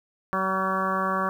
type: harmonic tone with a mistuned harmonic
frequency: 189.7 Hz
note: F#3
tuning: 43 cents sharp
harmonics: 1 / 2 / 3 / 4 / 5 / 6 / 7 / 8 / 9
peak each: -31 / -35 / -32 / -35 / -34 / -26 / -33 / -35 / -37 dBFS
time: 0.33-1.29 s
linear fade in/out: 0 ms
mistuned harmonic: 7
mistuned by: +50 cents
effects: 9-bit